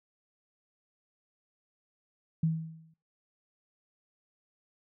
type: tone with exponential decay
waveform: sine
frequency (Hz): 161.2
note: E3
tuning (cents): -38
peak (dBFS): -22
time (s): 2.43-2.94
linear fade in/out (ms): 5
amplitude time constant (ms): 110
effects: noise-tail reverb RT60 0.5 s tail -24 dB re dry